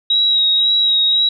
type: tone with vibrato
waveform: sine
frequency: 3829 Hz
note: A#7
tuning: 46 cents sharp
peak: -11 dBFS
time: 0.1-1.29 s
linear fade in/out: 5 ms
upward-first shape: sine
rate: 1.9 Hz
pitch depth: 23 cents each way
effects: none